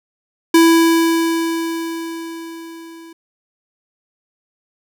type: tone with level ramp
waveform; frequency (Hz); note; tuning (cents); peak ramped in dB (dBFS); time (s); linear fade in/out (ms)
square; 330.6; E4; +5; -7 to -37; 0.54-3.13; 5
effects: none